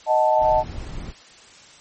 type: chord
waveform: sine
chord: D# diminished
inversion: none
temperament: equal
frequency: 622.3 / 740 / 880 Hz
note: D#5 / F#5 / A5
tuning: 0 / 0 / 0 cents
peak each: -18 / -22 / -18 dBFS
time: 0.06-0.64 s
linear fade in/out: 50 ms
type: noise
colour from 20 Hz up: brown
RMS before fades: -32 dBFS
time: 0.38-1.14 s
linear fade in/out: 50 ms
effects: white hiss -47 dBFS RMS until 1.8 s + MP3 32 kbps